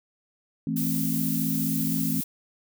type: chord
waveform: sine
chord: A minor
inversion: second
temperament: just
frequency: 165 / 220 / 264 Hz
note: E3 / A3 / C4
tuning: +2 / 0 / +16 cents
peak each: -29 dBFS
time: 0.67-2.21 s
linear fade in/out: 2 ms
type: noise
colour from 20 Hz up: violet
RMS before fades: -31 dBFS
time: 0.76-2.24 s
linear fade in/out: 10 ms
effects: none